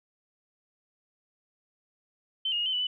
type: tone with pitch steps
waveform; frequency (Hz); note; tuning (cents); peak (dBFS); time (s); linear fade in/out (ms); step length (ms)
sine; 3081 / 2855 / 2870 / 3067 / 2964 / 2994; G7 / F7 / F7 / G7 / F#7 / F#7; -31 / +37 / +47 / -38 / +2 / +20; -26; 2.45-2.87; 5; 70
effects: none